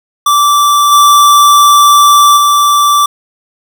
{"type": "tone with level steps", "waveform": "square", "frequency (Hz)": 1166, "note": "D6", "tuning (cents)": -13, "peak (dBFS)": [-6, -3, -6], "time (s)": [0.26, 3.06], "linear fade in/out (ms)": 5, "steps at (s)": [0.91, 2.36], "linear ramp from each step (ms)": 20, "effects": []}